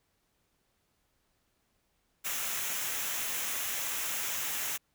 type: noise with comb filter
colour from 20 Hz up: white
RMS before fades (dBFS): -34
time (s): 2.24-4.78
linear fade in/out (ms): 20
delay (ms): 0.22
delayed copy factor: -0.5
effects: pink hiss -75 dBFS RMS until 4.94 s